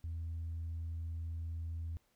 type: tone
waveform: sine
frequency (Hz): 82.41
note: E2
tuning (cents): 0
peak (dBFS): -36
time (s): 0.04-1.97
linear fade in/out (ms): 0
effects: tanh soft clip ceiling -35 dBFS + pink hiss -75 dBFS RMS until 2.15 s